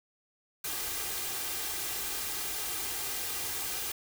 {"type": "noise with comb filter", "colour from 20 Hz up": "white", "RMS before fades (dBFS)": -35, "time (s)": [0.64, 3.92], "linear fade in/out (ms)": 5, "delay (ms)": 2.5, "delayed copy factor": 0.55, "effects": []}